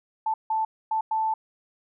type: tone bursts at uneven times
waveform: sine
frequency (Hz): 880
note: A5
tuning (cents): 0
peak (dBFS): -22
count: 4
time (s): 0.26-0.34 / 0.5-0.65 / 0.91-1.01 / 1.11-1.34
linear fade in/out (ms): 5
effects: none